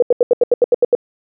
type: tone bursts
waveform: sine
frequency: 485.2 Hz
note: B4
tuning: 31 cents flat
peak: -7 dBFS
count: 10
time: 0-0.951 s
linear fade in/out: 2 ms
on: 24 ms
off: 79 ms
effects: none